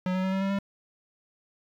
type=tone with pitch steps; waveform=square; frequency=183.6 / 186.38 / 189.2 / 192.06 / 194.97 / 197.92 Hz; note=F#3 / F#3 / F#3 / G3 / G3 / G3; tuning=-13 / +13 / +39 / -35 / -9 / +17 cents; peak=-26 dBFS; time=0.06-0.588 s; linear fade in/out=2 ms; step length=88 ms; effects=low-pass 3000 Hz 12 dB/octave + 9-bit